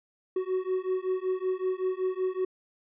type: beating tone pair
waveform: triangle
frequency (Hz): 370 / 375.3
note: F#4 / F#4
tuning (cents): 0 / +25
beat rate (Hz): 5.3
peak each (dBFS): -28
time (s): 0.36-2.45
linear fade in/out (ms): 5
effects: resampled to 8000 Hz